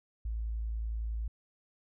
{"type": "tone", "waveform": "sine", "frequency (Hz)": 55.4, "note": "A1", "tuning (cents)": 13, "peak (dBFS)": -32, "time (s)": [0.25, 1.28], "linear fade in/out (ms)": 5, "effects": []}